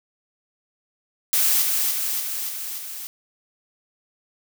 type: noise with echo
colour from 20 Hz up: blue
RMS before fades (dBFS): -19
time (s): 1.33-1.62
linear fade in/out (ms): 0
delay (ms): 290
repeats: 5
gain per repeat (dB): -3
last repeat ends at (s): 3.07
effects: none